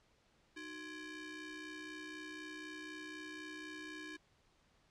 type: ring-modulated tone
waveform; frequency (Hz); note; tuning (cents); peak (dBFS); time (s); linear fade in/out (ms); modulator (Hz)
sawtooth; 680; F5; -46; -39; 0.56-4.17; 10; 988
effects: pink hiss -72 dBFS RMS until 4.9 s + low-pass 6000 Hz 12 dB/octave